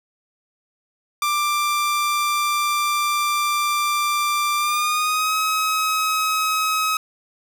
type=tone with pitch glide; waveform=sawtooth; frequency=1182 to 1274.2 Hz; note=D6 to D#6; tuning=+11 to +41 cents; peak=-15 dBFS; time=1.22-6.97 s; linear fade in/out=2 ms; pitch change=+130 cents; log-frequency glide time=4.56-5.35 s; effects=none